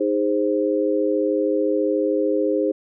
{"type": "chord", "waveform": "sine", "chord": "Ab major", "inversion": "second", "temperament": "equal with one note detuned", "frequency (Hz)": [311.1, 409.6, 523.3], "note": ["Eb4", "Ab4", "C5"], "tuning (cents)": [0, -24, 0], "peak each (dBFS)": -22, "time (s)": [0, 2.72], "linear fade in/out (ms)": 10, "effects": []}